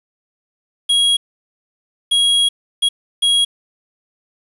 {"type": "tone bursts at uneven times", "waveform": "square", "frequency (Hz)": 3300, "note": "G#7", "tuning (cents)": -12, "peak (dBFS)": -12, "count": 4, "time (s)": [[0.89, 1.17], [2.11, 2.49], [2.82, 2.89], [3.22, 3.45]], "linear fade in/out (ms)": 10, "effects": ["resampled to 24000 Hz", "7-bit"]}